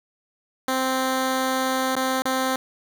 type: tone with dropouts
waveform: 10% pulse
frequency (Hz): 261.2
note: C4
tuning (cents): -3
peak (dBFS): -13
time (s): 0.68-2.56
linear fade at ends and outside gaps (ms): 2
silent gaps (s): 1.954-1.965 / 2.221-2.254
effects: none